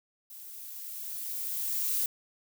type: noise with level ramp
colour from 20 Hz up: violet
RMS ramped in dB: -47 to -28 dBFS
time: 0.3-2.06 s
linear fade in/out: 2 ms
effects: none